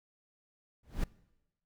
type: noise with exponential growth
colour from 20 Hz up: brown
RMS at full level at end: -27 dBFS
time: 0.83-1.04 s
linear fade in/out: 5 ms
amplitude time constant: 44 ms
effects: noise-tail reverb RT60 1.0 s tail -22 dB re dry